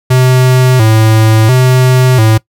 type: tone with vibrato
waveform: square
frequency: 118.8 Hz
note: A#2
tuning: 33 cents sharp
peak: -5 dBFS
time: 0.1-2.38 s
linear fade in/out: 10 ms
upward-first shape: square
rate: 0.72 Hz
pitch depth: 130 cents each way
effects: noise-tail reverb RT60 0.1 s tail -21 dB re dry